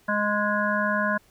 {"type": "harmonic tone", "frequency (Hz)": 207.7, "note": "G#3", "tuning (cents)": 0, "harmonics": [1, 3, 5, 7, 8], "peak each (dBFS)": [-28, -28, -28, -28, -28], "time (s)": [0.08, 1.18], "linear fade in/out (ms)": 10, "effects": ["pink hiss -60 dBFS RMS until 1.3 s"]}